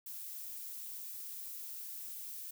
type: noise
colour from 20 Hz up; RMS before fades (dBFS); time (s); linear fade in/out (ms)
violet; -45; 0.06-2.51; 5
effects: none